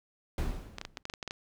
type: noise with exponential decay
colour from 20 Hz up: brown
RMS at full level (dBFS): -28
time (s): 0.38-1.03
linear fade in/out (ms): 2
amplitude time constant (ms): 140
type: clicks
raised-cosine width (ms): 0.2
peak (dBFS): -20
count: 10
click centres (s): 0.784 / 0.814 / 0.851 / 0.972 / 1.054 / 1.099 / 1.138 / 1.228 / 1.277 / 1.309
effects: none